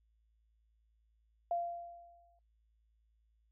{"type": "tone with exponential decay", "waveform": "sine", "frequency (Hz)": 690, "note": "F5", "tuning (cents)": -21, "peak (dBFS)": -30, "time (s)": [1.51, 2.39], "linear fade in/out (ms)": 2, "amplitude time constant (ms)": 190, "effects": ["noise-tail reverb RT60 0.2 s tail -25 dB re dry", "added 55 Hz sine -70 dBFS peak until 3.51 s"]}